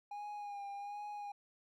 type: tone with vibrato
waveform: triangle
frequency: 816 Hz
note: G#5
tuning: 31 cents flat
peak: -40 dBFS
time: 0.11-1.32 s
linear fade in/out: 5 ms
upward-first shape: sine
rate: 1.3 Hz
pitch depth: 32 cents each way
effects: none